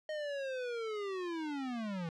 square linear sweep, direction down, 622.3 to 160 Hz, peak -37 dBFS, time 0.09-2.09 s, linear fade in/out 2 ms, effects low-pass 4000 Hz 12 dB/octave

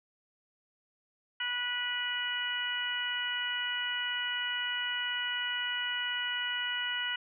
harmonic tone, 489 Hz, B4, 17 cents flat, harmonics 2 / 3 / 4 / 5 / 6, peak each -44 / -36 / -37 / -44 / -34 dBFS, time 1.4-7.16 s, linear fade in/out 5 ms, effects none

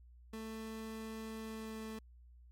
30% pulse tone with pitch glide, 221.3 to 220 Hz, A3 to A3, +10 to 0 cents, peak -40 dBFS, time 0.33-1.99 s, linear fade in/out 5 ms, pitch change -10 cents, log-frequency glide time 1.36-1.82 s, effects added 60 Hz sine -56 dBFS peak until 2.51 s + MP3 64 kbps

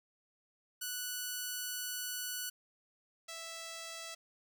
5% pulse tone pair in turn, 1480 / 659.3 Hz, F#6 / E5, 0 / 0 cents, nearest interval octave + major second, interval 1400 cents, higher first, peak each -26 / -32 dBFS, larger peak first, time 0.81-2.5 / 3.28-4.15 s, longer first, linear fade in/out 10 ms, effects none

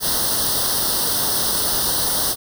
white noise with comb filter, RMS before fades -20 dBFS, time 0-2.36 s, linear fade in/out 50 ms, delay 0.21 ms, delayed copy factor +0.95, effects none

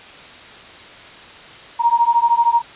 sine beating tone pair, 932.3 / 945.3 Hz, A#5 / A#5, 0 / +24 cents, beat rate 13 Hz, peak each -15 dBFS, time 1.79-2.62 s, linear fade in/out 20 ms, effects white hiss -39 dBFS RMS until 2.75 s + resampled to 8000 Hz

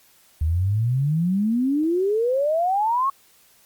sine exponential sweep, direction up, 75 to 1119 Hz, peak -18 dBFS, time 0.41-3.1 s, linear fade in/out 5 ms, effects white hiss -56 dBFS RMS until 3.65 s + Opus 48 kbps

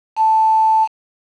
sine tone with quantisation, 880 Hz, A5, in tune, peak -10 dBFS, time 0.16-0.88 s, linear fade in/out 50 ms, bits 5, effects low-pass 4000 Hz 12 dB/octave

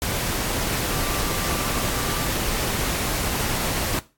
sine tone in noise, 1174.7 Hz, D6, in tune, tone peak -35 dBFS, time 0.91-2.27 s, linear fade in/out 0 ms, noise pink, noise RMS -25 dBFS, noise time 0.02-3.99 s, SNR -13 dB, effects noise-tail reverb RT60 0.3 s tail -17 dB re dry + AAC 64 kbps

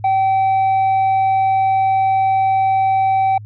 sine tone with tanh clipping, 770 Hz, G5, 31 cents flat, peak -13 dBFS, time 0.04-3.38 s, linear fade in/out 5 ms, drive 3 dB, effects added 105 Hz sine -31 dBFS peak until 3.45 s

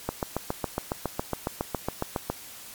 click train, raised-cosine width 1 ms, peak -12 dBFS, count 17, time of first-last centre 0.09-2.3 s, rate 7.24 Hz, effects white hiss -44 dBFS RMS until 2.74 s + MP3 96 kbps

